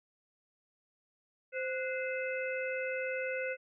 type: harmonic tone with a mistuned harmonic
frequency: 519 Hz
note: C5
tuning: 14 cents flat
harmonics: 1 / 3 / 4 / 5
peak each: -35 / -40 / -41 / -42 dBFS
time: 1.52-3.57 s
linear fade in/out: 50 ms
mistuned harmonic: 3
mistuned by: -90 cents
effects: none